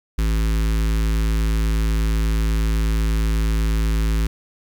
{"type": "tone with notch filter", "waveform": "square", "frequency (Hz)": 54.1, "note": "A1", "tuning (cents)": -29, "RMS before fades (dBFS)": -19, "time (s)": [0.18, 4.27], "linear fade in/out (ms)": 5, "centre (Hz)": 670, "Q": 0.83, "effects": ["9-bit"]}